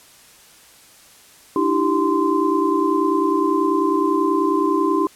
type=tone cluster; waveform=sine; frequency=300.7 / 330.8 / 389.2 / 1036 Hz; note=D4 / E4 / G4 / C6; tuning=+41 / +6 / -12 / -17 cents; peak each=-21 dBFS; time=1.56-5.07 s; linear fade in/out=2 ms; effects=white hiss -48 dBFS RMS until 5.15 s + low-pass 12000 Hz 12 dB/octave